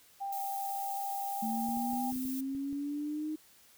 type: tone with pitch glide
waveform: sine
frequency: 791 to 798.8 Hz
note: G5 to G5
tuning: +15 to +32 cents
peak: -34 dBFS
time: 0.2-2.12 s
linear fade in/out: 20 ms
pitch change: +17 cents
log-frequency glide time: 0.62-1.94 s
type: noise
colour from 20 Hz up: violet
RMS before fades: -43 dBFS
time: 0.32-2.41 s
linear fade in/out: 5 ms
type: linear sweep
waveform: sine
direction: up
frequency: 220 to 311.1 Hz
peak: -33 dBFS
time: 1.42-3.36 s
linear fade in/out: 10 ms
type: clicks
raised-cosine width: 3 ms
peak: -38 dBFS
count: 8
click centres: 1.688 / 1.772 / 1.933 / 2.125 / 2.161 / 2.253 / 2.55 / 2.728 s
effects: white hiss -61 dBFS RMS until 3.77 s